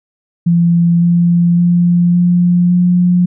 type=tone with pitch steps; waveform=sine; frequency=170.7 / 172.48 / 174.29 / 176.11 / 177.95 Hz; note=F3 / F3 / F3 / F3 / F3; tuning=-39 / -21 / -3 / +15 / +33 cents; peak=-7 dBFS; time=0.46-3.26 s; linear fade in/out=10 ms; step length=560 ms; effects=none